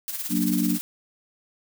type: noise with tremolo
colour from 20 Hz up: blue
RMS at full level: -29 dBFS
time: 0.08-0.81 s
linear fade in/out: 0 ms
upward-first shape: sine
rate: 18 Hz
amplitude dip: 60%
type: chord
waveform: sine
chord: Gb augmented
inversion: none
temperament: equal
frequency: 185 / 233.1 / 293.7 Hz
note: Gb3 / Bb3 / D4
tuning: 0 / 0 / 0 cents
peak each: -25 dBFS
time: 0.29-0.79 s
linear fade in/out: 50 ms
effects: none